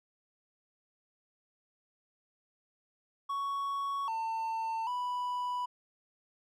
triangle tone with pitch steps, 1114 / 898 / 987 Hz, C#6 / A5 / B5, +8 / +35 / -1 cents, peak -30 dBFS, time 3.29-5.66 s, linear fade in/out 10 ms, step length 790 ms, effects none

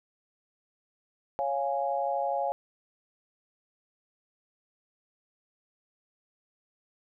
sine chord, Db major, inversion none, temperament equal, 554.4 / 698.5 / 830.6 Hz, Db5 / F5 / Ab5, 0 / 0 / 0 cents, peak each -31 dBFS, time 1.39-2.52 s, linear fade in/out 0 ms, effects none

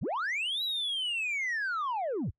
sine linear two-way sweep, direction up then down, 57.7 to 3951 to 57.7 Hz, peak -27 dBFS, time 0.01-2.31 s, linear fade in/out 20 ms, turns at 0.63 s, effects noise-tail reverb RT60 0.1 s tail -24 dB re dry + tanh soft clip ceiling -28 dBFS

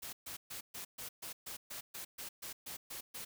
white noise bursts, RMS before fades -45 dBFS, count 14, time 0.02-3.25 s, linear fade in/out 10 ms, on 110 ms, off 130 ms, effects none

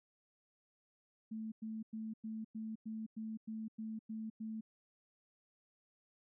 sine tone bursts, 220 Hz, A3, in tune, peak -40 dBFS, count 11, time 1.31-4.61 s, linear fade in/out 10 ms, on 210 ms, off 99 ms, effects none

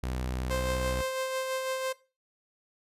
sawtooth tone, 63.1 Hz, B1, 38 cents sharp, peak -27 dBFS, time 0.03-1.02 s, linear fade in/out 5 ms
sawtooth tone with tremolo, 523.3 Hz, C5, in tune, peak -25 dBFS, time 0.5-1.93 s, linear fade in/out 10 ms, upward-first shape sine, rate 6 Hz, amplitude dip 35%
effects noise-tail reverb RT60 0.3 s tail -18 dB re dry + resampled to 32000 Hz

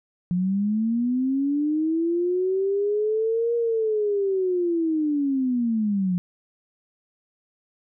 sine linear two-way sweep, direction up then down, 174.61 to 472.8 to 174.61 Hz, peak -20 dBFS, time 0.31-6.18 s, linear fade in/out 0 ms, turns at 3.55 s, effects none

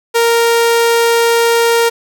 sawtooth tone, 465.2 Hz, A#4, 4 cents flat, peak -5 dBFS, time 0.14-1.9 s, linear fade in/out 20 ms, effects none

